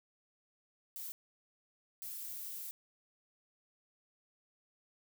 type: noise bursts at uneven times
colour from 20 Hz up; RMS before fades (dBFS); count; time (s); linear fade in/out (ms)
violet; -44; 2; 0.96-1.12 / 2.02-2.71; 0
effects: none